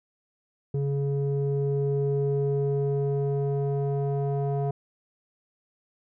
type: tone with low-pass filter sweep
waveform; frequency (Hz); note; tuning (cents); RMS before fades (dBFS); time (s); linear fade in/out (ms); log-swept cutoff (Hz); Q
square; 140; C#3; +18; -26; 0.74-4.71; 5; 340 to 620; 3.2
effects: none